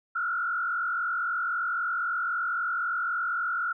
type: tone with frequency modulation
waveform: sine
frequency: 1396.9 Hz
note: F6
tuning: in tune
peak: -26 dBFS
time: 0.15-3.73 s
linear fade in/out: 10 ms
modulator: 43.8 Hz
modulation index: 1.5
effects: none